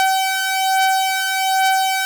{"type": "beating tone pair", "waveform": "sawtooth", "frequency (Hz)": [764, 765.2], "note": ["G5", "G5"], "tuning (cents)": [-45, -42], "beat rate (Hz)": 1.2, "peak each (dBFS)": [-17, -13], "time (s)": [0, 2.05], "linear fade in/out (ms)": 0, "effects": []}